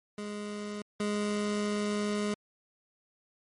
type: tone pair in turn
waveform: 25% pulse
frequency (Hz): 207.7 / 207.7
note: G#3 / G#3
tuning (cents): 0 / 0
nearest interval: unison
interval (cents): 0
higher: neither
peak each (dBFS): -32 / -25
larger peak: second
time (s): 0.18-0.82 / 1-2.34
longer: second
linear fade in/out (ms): 2
effects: MP3 48 kbps